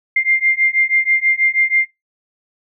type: beating tone pair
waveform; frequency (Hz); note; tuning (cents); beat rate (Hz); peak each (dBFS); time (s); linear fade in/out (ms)
sine; 2100 / 2106.2; C7 / C7; +6 / +11; 6.2; -16; 0.16-1.86; 5
effects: noise-tail reverb RT60 0.2 s tail -21 dB re dry